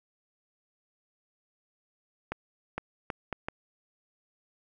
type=accelerating click train; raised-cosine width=0.5 ms; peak=-17 dBFS; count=5; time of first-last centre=2.32-3.485 s; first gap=460 ms; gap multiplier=0.7; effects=none